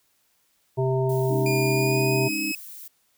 harmonic tone, 130.81 Hz, C3, in tune, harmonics 1 / 3 / 5 / 7, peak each -23 / -24 / -30 / -33 dBFS, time 0.77-2.29 s, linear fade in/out 20 ms
violet noise, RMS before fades -41 dBFS, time 1.09-2.88 s, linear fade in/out 5 ms
sine chord, Ab suspended fourth, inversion none, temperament equal, 207.7 / 277.2 / 311.1 Hz, Ab3 / Db4 / Eb4, 0 / 0 / 0 cents, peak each -35 / -34 / -29 dBFS, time 1.3-2.52 s, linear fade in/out 5 ms
sawtooth tone with pitch glide, 2419 to 2563 Hz, D#7 to E7, -49 to -49 cents, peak -24 dBFS, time 1.46-2.55 s, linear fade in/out 2 ms, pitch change +100 cents, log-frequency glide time 1.71-2.42 s
effects white hiss -67 dBFS RMS until 3.17 s

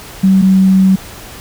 sine tone pair in turn, 191.1 / 190.02 Hz, G3 / F#3, -44 / +46 cents, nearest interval unison, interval 10 cents, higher first, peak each -5 dBFS, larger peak neither, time 0.23-0.42 / 0.42-0.96 s, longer second, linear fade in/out 10 ms, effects pink hiss -32 dBFS RMS until 1.4 s

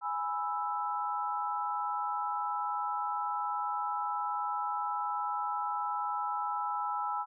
sine chord, E major, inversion first, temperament equal with one note detuned, 830.6 / 990.6 / 1318.5 Hz, G#5 / B5 / E6, 0 / +5 / 0 cents, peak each -35 / -36 / -35 dBFS, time 0.01-7.26 s, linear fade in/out 50 ms, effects none

